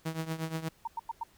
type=tone with tremolo; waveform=sawtooth; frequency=161.1 Hz; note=E3; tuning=39 cents flat; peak=-26 dBFS; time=0.05-0.69 s; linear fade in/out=10 ms; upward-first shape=triangle; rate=8.4 Hz; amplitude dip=85%
type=tone bursts; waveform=sine; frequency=918 Hz; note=A#5; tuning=27 cents flat; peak=-31 dBFS; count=4; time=0.85-1.235 s; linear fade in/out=5 ms; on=25 ms; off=95 ms
effects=pink hiss -63 dBFS RMS until 1.37 s